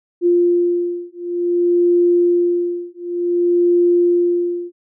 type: beating tone pair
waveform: sine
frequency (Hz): 349.2 / 349.75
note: F4 / F4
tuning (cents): 0 / +3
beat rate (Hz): 0.55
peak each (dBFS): -16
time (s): 0.21-4.72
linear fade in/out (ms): 50
effects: none

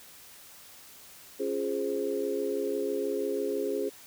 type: chord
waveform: sine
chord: Db major seventh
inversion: none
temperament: equal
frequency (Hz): 277.2 / 349.2 / 415.3 / 523.3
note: Db4 / F4 / Ab4 / C5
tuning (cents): 0 / 0 / 0 / 0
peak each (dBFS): -36 / -36 / -30 / -35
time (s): 1.39-3.9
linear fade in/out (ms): 20
effects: white hiss -51 dBFS RMS until 4.06 s

